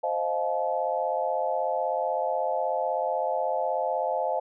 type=chord; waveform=sine; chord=F dominant seventh; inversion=second; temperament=equal with one note detuned; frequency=523.3 / 622.3 / 698.5 / 861.4 Hz; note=C5 / Eb5 / F5 / A5; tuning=0 / 0 / 0 / -37 cents; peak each=-30 dBFS; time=0.03-4.4 s; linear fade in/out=10 ms; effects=none